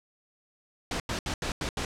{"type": "noise bursts at uneven times", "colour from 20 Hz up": "pink", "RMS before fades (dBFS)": -31, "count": 6, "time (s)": [[0.91, 1], [1.09, 1.19], [1.26, 1.34], [1.42, 1.52], [1.61, 1.69], [1.77, 1.85]], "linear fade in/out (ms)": 2, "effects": ["low-pass 7000 Hz 12 dB/octave"]}